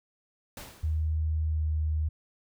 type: noise with exponential decay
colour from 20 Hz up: pink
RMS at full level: -40 dBFS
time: 0.57-1.17 s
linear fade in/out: 2 ms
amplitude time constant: 130 ms
type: tone with pitch glide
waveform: sine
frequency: 78.4 to 77.5 Hz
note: D#2 to D#2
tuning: +14 to -6 cents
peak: -25 dBFS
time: 0.83-2.09 s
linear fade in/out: 10 ms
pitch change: -20 cents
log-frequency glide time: 1.47-1.65 s
effects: none